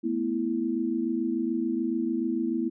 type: chord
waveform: sine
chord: A suspended second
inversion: none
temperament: equal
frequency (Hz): 220 / 246.9 / 329.6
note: A3 / B3 / E4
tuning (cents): 0 / 0 / 0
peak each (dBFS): -32 / -29 / -28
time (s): 0.03-2.7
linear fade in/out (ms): 20
effects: none